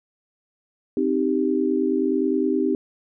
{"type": "chord", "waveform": "sine", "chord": "C minor", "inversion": "none", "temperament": "equal", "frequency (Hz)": [261.6, 311.1, 392], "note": ["C4", "Eb4", "G4"], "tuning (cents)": [0, 0, 0], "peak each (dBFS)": -23, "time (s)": [0.97, 2.75], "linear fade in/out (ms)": 2, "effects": []}